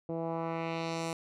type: tone with low-pass filter sweep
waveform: 10% pulse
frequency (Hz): 164.81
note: E3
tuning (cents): 0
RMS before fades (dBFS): -35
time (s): 0.09-1.13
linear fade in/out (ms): 2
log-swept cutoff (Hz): 480 to 9800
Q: 1.3
effects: none